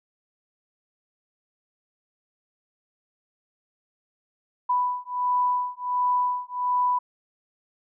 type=beating tone pair; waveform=sine; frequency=990 / 991.4 Hz; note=B5 / B5; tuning=+4 / +6 cents; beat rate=1.4 Hz; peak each=-25 / -25 dBFS; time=4.69-6.99 s; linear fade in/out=10 ms; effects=none